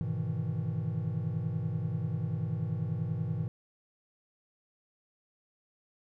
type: chord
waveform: triangle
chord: E major seventh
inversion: first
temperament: just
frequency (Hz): 103.01 / 123.61 / 154.51 / 164.81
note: G#2 / B2 / D#3 / E3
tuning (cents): -14 / +2 / -12 / 0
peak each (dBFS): -34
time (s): 0.01-3.48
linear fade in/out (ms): 0
effects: none